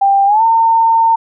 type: tone with pitch glide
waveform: sine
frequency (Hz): 791 to 908.6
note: G5 to A#5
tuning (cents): +15 to -45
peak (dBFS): -7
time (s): 0.01-1.16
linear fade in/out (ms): 10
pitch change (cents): +240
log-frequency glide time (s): 0.26-0.43
effects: none